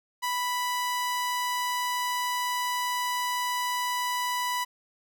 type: tone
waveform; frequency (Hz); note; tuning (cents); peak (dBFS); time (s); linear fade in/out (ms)
sawtooth; 987.8; B5; 0; -23; 0.22-4.65; 20
effects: none